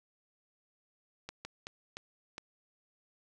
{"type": "slowing click train", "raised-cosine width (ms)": 0.2, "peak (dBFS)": -24, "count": 5, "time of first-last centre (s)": [1.29, 2.381], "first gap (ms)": 160, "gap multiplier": 1.37, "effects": []}